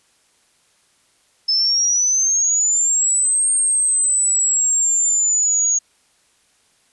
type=exponential two-way sweep; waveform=sine; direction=up then down; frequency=5210 to 8620 to 6630 Hz; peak=-14 dBFS; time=1.48-5.79 s; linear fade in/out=10 ms; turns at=3.51 s; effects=white hiss -59 dBFS RMS until 6.92 s + resampled to 24000 Hz